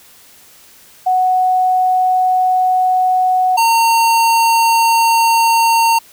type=tone pair in turn; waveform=sine / square; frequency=740 / 915.4 Hz; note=F#5 / A#5; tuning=0 / -32 cents; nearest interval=major third; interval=368 cents; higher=second; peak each=-10 dBFS; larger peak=neither; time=1.06-3.57 / 3.57-5.99 s; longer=first; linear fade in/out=10 ms; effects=white hiss -44 dBFS RMS until 6.12 s